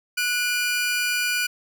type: tone pair together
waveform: sawtooth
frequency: 1471.5 / 2400 Hz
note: F#6 / D7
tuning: -10 / +37 cents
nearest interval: minor sixth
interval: 847 cents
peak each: -21 dBFS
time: 0.17-1.47 s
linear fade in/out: 10 ms
effects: none